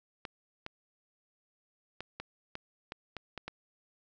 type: clicks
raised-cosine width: 0.3 ms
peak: -23 dBFS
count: 9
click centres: 0.252 / 0.664 / 2.006 / 2.2 / 2.554 / 2.921 / 3.167 / 3.377 / 3.48 s
effects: resampled to 16000 Hz + 9-bit